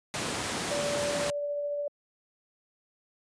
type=noise; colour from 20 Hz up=pink; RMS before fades=-31 dBFS; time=0.14-1.3 s; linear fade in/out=0 ms
type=tone with tremolo; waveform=sine; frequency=580 Hz; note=D5; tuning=22 cents flat; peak=-28 dBFS; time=0.71-1.88 s; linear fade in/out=5 ms; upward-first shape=triangle; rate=14 Hz; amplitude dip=25%
effects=high-pass 150 Hz 12 dB/octave + resampled to 22050 Hz